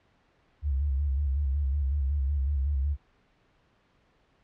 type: tone with vibrato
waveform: sine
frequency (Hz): 69.8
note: C#2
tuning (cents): +13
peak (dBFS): -24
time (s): 0.62-2.97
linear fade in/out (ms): 50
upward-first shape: square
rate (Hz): 5.4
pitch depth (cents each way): 75
effects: pink hiss -66 dBFS RMS until 4.43 s + low-pass 3000 Hz 12 dB/octave